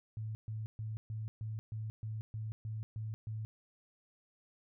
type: tone bursts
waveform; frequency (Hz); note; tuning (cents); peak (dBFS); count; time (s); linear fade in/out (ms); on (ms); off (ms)
sine; 109.3; A2; -11; -37; 11; 0.17-3.45; 0; 180; 130
effects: none